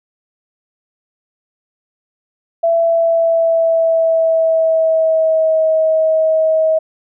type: tone with pitch glide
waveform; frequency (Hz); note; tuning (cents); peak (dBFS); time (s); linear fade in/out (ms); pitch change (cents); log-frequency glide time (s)
sine; 668 to 636.4; E5 to D#5; +23 to +39; -10; 2.63-6.79; 10; -84; 2.78-5.65
effects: none